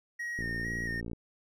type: tone with vibrato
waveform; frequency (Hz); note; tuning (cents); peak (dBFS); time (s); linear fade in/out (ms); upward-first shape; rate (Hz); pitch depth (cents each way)
triangle; 1864.7; A#6; 0; -32; 0.19-1.01; 10; square; 2.2; 29
type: click train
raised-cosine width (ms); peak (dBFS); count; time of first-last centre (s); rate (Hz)
3; -26; 44; 0.39-1.133; 57.9
effects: none